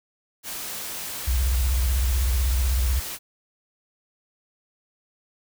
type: noise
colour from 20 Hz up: white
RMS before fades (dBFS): -33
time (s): 0.43-3.19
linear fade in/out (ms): 50
type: tone with vibrato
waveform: sine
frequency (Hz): 63.2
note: B1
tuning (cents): +41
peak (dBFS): -19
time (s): 1.27-3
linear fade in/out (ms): 10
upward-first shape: square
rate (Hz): 16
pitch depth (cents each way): 170
effects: none